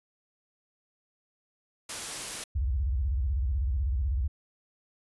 white noise, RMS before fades -36 dBFS, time 1.89-2.44 s, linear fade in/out 5 ms
sine tone with vibrato, 65.4 Hz, C2, in tune, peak -25 dBFS, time 2.55-4.28 s, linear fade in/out 10 ms, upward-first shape square, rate 16 Hz, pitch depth 260 cents each way
effects resampled to 24000 Hz

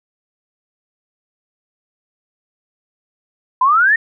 sine exponential sweep, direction up, 987.8 to 1869 Hz, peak -9 dBFS, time 3.61-3.96 s, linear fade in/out 5 ms, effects none

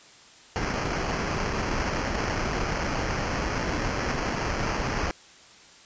pink noise with sample-and-hold, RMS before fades -28 dBFS, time 0.56-5.11 s, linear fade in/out 0 ms, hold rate 3675 Hz, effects white hiss -51 dBFS RMS until 5.85 s + resampled to 16000 Hz

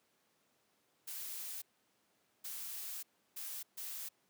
blue noise bursts at uneven times, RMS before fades -44 dBFS, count 4, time 1.07-1.62 / 2.44-3.03 / 3.36-3.63 / 3.77-4.09 s, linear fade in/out 10 ms, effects pink hiss -75 dBFS RMS until 4.29 s + high-pass 200 Hz 12 dB/octave

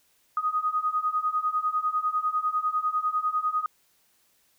sine beating tone pair, 1241 / 1251 Hz, D#6 / D#6, -5 / +9 cents, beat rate 10 Hz, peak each -28 / -26 dBFS, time 0.37-3.66 s, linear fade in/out 2 ms, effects white hiss -66 dBFS RMS until 4.58 s

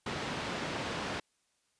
pink band-pass noise, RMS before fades -37 dBFS, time 0.06-1.2 s, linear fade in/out 5 ms, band 140 to 3900 Hz, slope 12 dB/octave, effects white hiss -75 dBFS RMS until 1.79 s + resampled to 22050 Hz

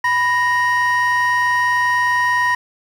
triangle tone pair together, 987.8 / 1864.7 Hz, B5 / A#6, 0 / 0 cents, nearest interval major seventh, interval 1100 cents, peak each -14 dBFS, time 0.04-2.55 s, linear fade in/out 5 ms, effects tanh soft clip ceiling -8 dBFS + 8-bit

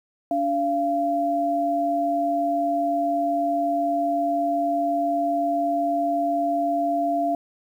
sine tone pair together, 288.4 / 686 Hz, D4 / F5, -31 / -31 cents, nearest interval octave + minor third, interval 1500 cents, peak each -26 / -21 dBFS, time 0.31-7.35 s, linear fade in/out 2 ms, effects 9-bit

